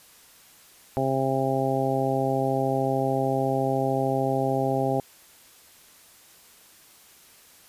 harmonic tone, 133.6 Hz, C3, 36 cents sharp, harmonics 1 / 2 / 3 / 4 / 5 / 6, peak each -29 / -29 / -29 / -29 / -29 / -29 dBFS, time 0.97-5 s, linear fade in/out 0 ms, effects white hiss -53 dBFS RMS until 7.68 s + resampled to 32000 Hz

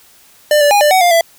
square tone with pitch steps, 597 / 582 / 819 / 594 / 750 / 702 / 668 Hz, D5 / D5 / G#5 / D5 / F#5 / F5 / E5, +28 / -16 / -24 / +20 / +23 / +9 / +23 cents, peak -8 dBFS, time 0.51-1.21 s, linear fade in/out 2 ms, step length 100 ms, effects white hiss -46 dBFS RMS until 1.38 s

